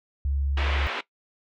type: tone with vibrato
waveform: sine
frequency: 69.5 Hz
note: C#2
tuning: 5 cents sharp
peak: -23 dBFS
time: 0.25-0.87 s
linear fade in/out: 0 ms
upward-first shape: triangle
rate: 20 Hz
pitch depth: 14 cents each way
type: band-pass noise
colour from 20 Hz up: white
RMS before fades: -31 dBFS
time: 0.57-1.01 s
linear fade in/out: 5 ms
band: 290 to 2900 Hz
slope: 24 dB/octave
effects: noise-tail reverb RT60 0.1 s tail -18 dB re dry